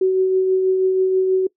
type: tone with tremolo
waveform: sine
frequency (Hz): 376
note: F#4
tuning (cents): +28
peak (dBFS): -12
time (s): 0.01-1.47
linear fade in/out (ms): 5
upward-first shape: triangle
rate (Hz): 6.2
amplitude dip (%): 35
effects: noise-tail reverb RT60 0.1 s tail -22 dB re dry